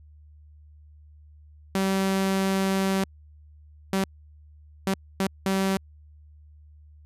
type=tone bursts at uneven times; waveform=sawtooth; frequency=192.6 Hz; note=G3; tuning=30 cents flat; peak=-18 dBFS; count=5; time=1.75-3.04 / 3.93-4.04 / 4.87-4.94 / 5.2-5.27 / 5.46-5.77 s; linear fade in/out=2 ms; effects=added 75 Hz sine -48 dBFS peak until 7.05 s + resampled to 32000 Hz